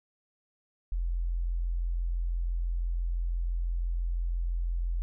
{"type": "tone", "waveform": "sine", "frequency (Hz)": 42.98, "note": "F1", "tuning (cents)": -27, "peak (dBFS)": -27, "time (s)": [0.92, 5.02], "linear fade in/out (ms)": 0, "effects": []}